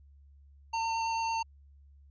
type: tone with vibrato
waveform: square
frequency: 907 Hz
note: A#5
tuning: 48 cents flat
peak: -30 dBFS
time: 0.73-1.43 s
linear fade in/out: 10 ms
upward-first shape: triangle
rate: 9 Hz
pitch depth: 11 cents each way
effects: added 70 Hz sine -54 dBFS peak until 2.1 s + resampled to 16000 Hz